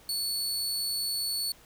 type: tone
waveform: sawtooth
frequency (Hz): 4435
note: C#8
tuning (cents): 0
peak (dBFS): -26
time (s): 0.09-1.52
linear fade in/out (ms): 2
effects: pink hiss -56 dBFS RMS until 1.65 s